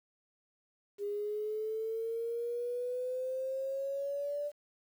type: exponential sweep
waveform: sine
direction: up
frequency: 405.4 to 588 Hz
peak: -33 dBFS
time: 0.98-4.52 s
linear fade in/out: 50 ms
effects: 10-bit